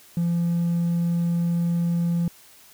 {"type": "tone", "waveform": "triangle", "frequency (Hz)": 170.9, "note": "F3", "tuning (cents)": -37, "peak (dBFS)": -17, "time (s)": [0.17, 2.28], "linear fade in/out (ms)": 2, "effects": ["tanh soft clip ceiling -15 dBFS", "white hiss -51 dBFS RMS until 2.73 s"]}